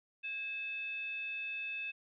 sine tone with frequency modulation, 2600 Hz, E7, 24 cents flat, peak -37 dBFS, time 0.23-1.92 s, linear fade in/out 20 ms, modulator 968 Hz, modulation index 0.37, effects none

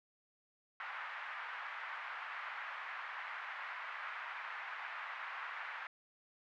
white band-pass noise, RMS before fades -45 dBFS, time 0.8-5.87 s, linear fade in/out 2 ms, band 910 to 2000 Hz, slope 24 dB/octave, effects none

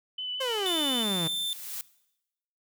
sine tone with vibrato, 3000 Hz, F#7, 23 cents sharp, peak -31 dBFS, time 0.18-1.03 s, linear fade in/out 5 ms, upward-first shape sine, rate 5.4 Hz, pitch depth 15 cents each way
sawtooth exponential sweep, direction down, 544 to 155.56 Hz, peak -25 dBFS, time 0.4-1.28 s, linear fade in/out 10 ms
45% pulse tone, 3555 Hz, A7, 17 cents sharp, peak -29 dBFS, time 0.66-1.53 s, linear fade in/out 0 ms
blue noise with exponential growth, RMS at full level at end -34 dBFS, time 0.66-1.81 s, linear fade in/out 0 ms, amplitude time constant 250 ms
effects noise-tail reverb RT60 0.9 s tail -20 dB re dry

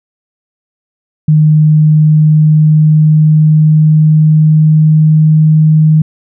sine tone with pitch glide, 153.7 to 155.67 Hz, D#3 to D#3, -21 to +1 cents, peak -3 dBFS, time 1.28-6.02 s, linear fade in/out 5 ms, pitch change +22 cents, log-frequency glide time 1.8-5.54 s, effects none

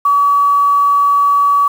sine tone with quantisation, 1139 Hz, C#6, 47 cents sharp, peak -8 dBFS, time 0.05-1.68 s, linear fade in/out 5 ms, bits 6, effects none

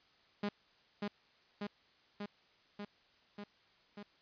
sawtooth tone with echo, 204.9 Hz, G#3, 23 cents flat, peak -30 dBFS, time 0.43-0.49 s, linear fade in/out 5 ms, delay 590 ms, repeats 6, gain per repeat -2 dB, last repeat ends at 4.03 s, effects white hiss -68 dBFS RMS until 4.21 s + resampled to 11025 Hz

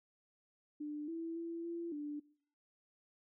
sine tone with pitch steps, 297.6 / 330 / 334.9 / 339.1 / 294.2 Hz, D4 / E4 / E4 / E4 / D4, +23 / +2 / +27 / +49 / +3 cents, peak -39 dBFS, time 0.8-2.2 s, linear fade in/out 10 ms, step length 280 ms, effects noise-tail reverb RT60 0.6 s tail -22 dB re dry

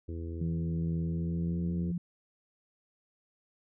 harmonic tone, 83.4 Hz, E2, 21 cents sharp, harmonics 1 / 2 / 3 / 4 / 5 / 6, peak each -36 / -50 / -46 / -43 / -48 / -54 dBFS, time 0.08-1.92 s, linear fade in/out 10 ms
sine tone with pitch glide, 164.81 to 174.11 Hz, E3 to F3, 0 to -5 cents, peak -30 dBFS, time 0.41-1.98 s, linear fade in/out 5 ms, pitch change +95 cents, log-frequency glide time 1.07-1.71 s
effects none

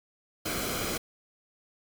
pink noise with comb filter, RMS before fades -32 dBFS, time 0.45-0.98 s, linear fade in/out 10 ms, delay 1.1 ms, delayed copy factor -0.6, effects none

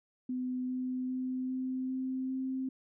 sine tone with pitch steps, 253.1 / 254.9 / 256.6 / 258.4 / 260.2 / 262 Hz, B3 / C4 / C4 / C4 / C4 / C4, +43 / -45 / -34 / -21 / -9 / +2 cents, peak -32 dBFS, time 0.29-2.69 s, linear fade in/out 5 ms, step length 400 ms, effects none

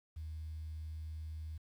sine tone, 78.6 Hz, D#2, 18 cents sharp, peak -40 dBFS, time 0.16-1.58 s, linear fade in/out 10 ms, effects tanh soft clip ceiling -36 dBFS + 11-bit

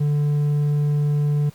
sine tone with hard clipping, 146.83 Hz, D3, in tune, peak -18 dBFS, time 0-1.5 s, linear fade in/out 10 ms, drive 3 dB, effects pink hiss -51 dBFS RMS until 1.54 s

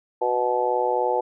harmonic tone, 123.47 Hz, B2, in tune, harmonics 3 / 4 / 5 / 6 / 7, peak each -28 / -24 / -29 / -29 / -24 dBFS, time 0.21-1.21 s, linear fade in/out 10 ms, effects none

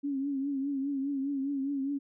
sine tone with vibrato, 276.4 Hz, C#4, 5 cents flat, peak -29 dBFS, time 0.03-1.99 s, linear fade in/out 20 ms, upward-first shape triangle, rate 4.9 Hz, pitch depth 76 cents each way, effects none

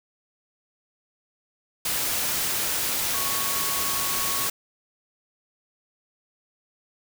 sine tone in noise, 1108.7 Hz, C#6, in tune, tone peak -33 dBFS, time 3.14-4.47 s, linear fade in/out 5 ms, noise white, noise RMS -26 dBFS, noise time 1.85-4.5 s, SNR -10 dB, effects none

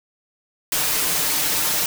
white noise with comb filter, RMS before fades -21 dBFS, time 0.72-1.86 s, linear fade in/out 2 ms, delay 6.6 ms, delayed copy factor +0.7, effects none

